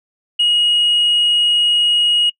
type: tone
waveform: sine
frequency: 2888 Hz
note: F#7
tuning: 43 cents flat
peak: -9 dBFS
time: 0.39-2.3 s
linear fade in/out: 10 ms
effects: noise-tail reverb RT60 0.1 s tail -25 dB re dry + tanh soft clip ceiling -9 dBFS